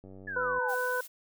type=click train; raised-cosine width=2 ms; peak=-36 dBFS; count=53; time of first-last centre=0.04-0.583 s; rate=95.7 Hz
type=exponential sweep; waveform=sine; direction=down; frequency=1749 to 740 Hz; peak=-34 dBFS; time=0.27-0.75 s; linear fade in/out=10 ms
type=harmonic tone; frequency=499.5 Hz; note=B4; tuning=20 cents sharp; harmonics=1 / 2 / 3; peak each=-32 / -35 / -31 dBFS; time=0.36-1.01 s; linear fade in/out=5 ms
type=noise; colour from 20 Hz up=blue; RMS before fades=-45 dBFS; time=0.68-1.08 s; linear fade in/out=20 ms
effects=none